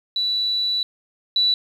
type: tone pair in turn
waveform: sine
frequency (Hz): 3951 / 3951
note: B7 / B7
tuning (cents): 0 / 0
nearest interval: unison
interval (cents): 0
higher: neither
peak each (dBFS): -19 / -15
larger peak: second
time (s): 0.16-0.83 / 1.36-1.54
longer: first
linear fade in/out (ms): 2
effects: 8-bit